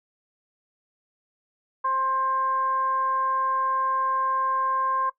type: tone with frequency modulation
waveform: sine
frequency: 1057 Hz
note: C6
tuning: 17 cents sharp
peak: -22 dBFS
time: 1.84-5.1 s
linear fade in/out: 10 ms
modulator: 529 Hz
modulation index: 0.34
effects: noise-tail reverb RT60 0.1 s tail -17 dB re dry